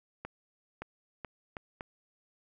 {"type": "accelerating click train", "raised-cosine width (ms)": 0.5, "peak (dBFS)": -24, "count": 5, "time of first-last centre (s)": [0.25, 1.809], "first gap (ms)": 570, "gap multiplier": 0.75, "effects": []}